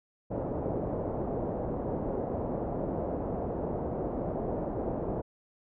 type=low-pass noise; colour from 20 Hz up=white; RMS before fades=-33 dBFS; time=0.3-5.22 s; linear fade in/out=20 ms; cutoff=650 Hz; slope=24 dB/octave; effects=none